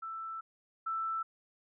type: tone pair in turn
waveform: sine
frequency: 1326 / 1326 Hz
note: E6 / E6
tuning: +10 / +10 cents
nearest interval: unison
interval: 0 cents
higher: neither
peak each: -38 / -32 dBFS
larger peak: second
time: 0.02-0.41 / 0.86-1.23 s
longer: first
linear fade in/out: 10 ms
effects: none